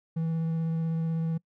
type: tone with vibrato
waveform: triangle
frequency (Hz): 163.1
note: E3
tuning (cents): -18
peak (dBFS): -24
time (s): 0.16-1.38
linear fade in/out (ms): 10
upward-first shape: triangle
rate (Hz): 16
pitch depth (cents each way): 13
effects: noise-tail reverb RT60 0.1 s tail -24 dB re dry